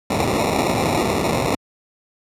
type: noise with sample-and-hold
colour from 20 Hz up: violet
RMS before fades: -19 dBFS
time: 0.1-1.55 s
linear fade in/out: 5 ms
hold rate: 1575 Hz
effects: high-pass 80 Hz 12 dB/octave + low-pass 12000 Hz 12 dB/octave